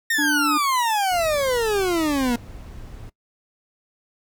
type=exponential sweep; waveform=40% pulse; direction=down; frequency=1861 to 233.1 Hz; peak=-18 dBFS; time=0.1-2.36 s; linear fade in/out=5 ms
type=harmonic tone; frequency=293.7 Hz; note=D4; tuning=in tune; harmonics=1 / 3 / 5; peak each=-21 / -31 / -39 dBFS; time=0.18-0.58 s; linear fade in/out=10 ms
type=noise; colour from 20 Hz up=brown; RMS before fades=-38 dBFS; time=1.11-3.1 s; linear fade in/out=10 ms
effects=noise-tail reverb RT60 0.1 s tail -20 dB re dry